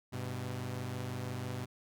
sawtooth tone pair together, 100 / 125.99 Hz, G2 / B2, +35 / +35 cents, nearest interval major third, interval 400 cents, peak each -37 / -35 dBFS, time 0.12-1.66 s, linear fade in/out 20 ms, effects none

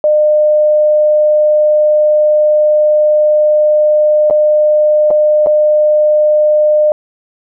sine tone with dropouts, 605 Hz, D#5, 49 cents flat, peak -6 dBFS, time 0.04-6.92 s, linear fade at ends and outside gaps 1 ms, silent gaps 4.3-4.308 / 5.105-5.11 / 5.462-5.469 s, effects none

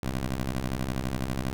15% pulse ring-modulated tone, 65.41 Hz, C2, in tune, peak -19 dBFS, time 0.03-1.53 s, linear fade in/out 0 ms, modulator 59.3 Hz, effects none

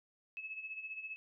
sine tone with tremolo, 2592 Hz, E7, 30 cents flat, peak -39 dBFS, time 0.37-1.16 s, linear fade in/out 0 ms, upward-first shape sine, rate 15 Hz, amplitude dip 65%, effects none

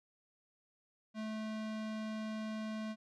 square tone, 217.4 Hz, A3, 21 cents flat, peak -39 dBFS, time 1.14-2.96 s, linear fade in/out 50 ms, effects low-pass 5000 Hz 12 dB/octave

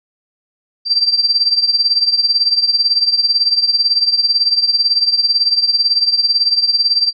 sine tone with tremolo, 4700 Hz, D8, 1 cent sharp, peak -7 dBFS, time 0.85-7.13 s, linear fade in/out 50 ms, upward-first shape triangle, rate 18 Hz, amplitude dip 85%, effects none

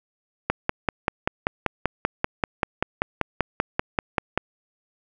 click train, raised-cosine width 0.5 ms, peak -5 dBFS, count 21, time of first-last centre 0.5-4.376 s, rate 5.16 Hz, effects none

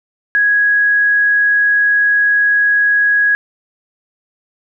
sine tone, 1662 Hz, G#6, 1 cent sharp, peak -9 dBFS, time 0.35-3.35 s, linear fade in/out 0 ms, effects none

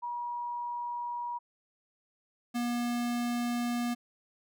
sine / square tone pair in turn, 960 / 240 Hz, B5 / B3, -49 / -49 cents, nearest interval 2 octaves, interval 2400 cents, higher first, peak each -33 / -30 dBFS, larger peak second, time 0.02-1.39 / 2.54-3.95 s, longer second, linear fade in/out 20 ms, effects none

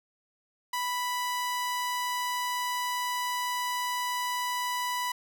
sawtooth tone, 987.8 Hz, B5, in tune, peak -25 dBFS, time 0.73-5.12 s, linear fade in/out 5 ms, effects none

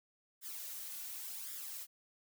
blue noise with flanger, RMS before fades -45 dBFS, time 0.41-1.87 s, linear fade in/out 50 ms, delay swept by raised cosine 0.56 to 3.46 ms, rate 0.9 Hz, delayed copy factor +0.65, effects none

